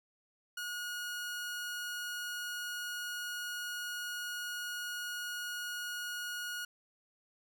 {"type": "tone", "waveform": "sawtooth", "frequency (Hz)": 1445, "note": "F#6", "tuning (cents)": -41, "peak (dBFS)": -34, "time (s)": [0.57, 6.65], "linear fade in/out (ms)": 5, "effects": []}